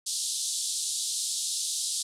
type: band-pass noise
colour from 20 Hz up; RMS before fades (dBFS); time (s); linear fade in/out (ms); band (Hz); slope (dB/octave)
white; -31; 0.06-2.03; 10; 3500 to 9900; 48
effects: none